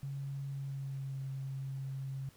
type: tone with pitch glide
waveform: sine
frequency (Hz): 138.3 to 134.83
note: C#3 to C#3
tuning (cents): -4 to -48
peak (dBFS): -37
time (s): 0.03-2.29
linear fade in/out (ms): 0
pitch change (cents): -44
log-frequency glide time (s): 0.45-1.23
effects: pink hiss -63 dBFS RMS until 2.36 s